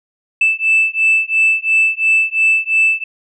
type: beating tone pair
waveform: sine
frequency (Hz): 2637 / 2639.9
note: E7 / E7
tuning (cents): 0 / +2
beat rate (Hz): 2.9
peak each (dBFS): -13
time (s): 0.41-3.04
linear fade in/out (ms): 5
effects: tanh soft clip ceiling -5 dBFS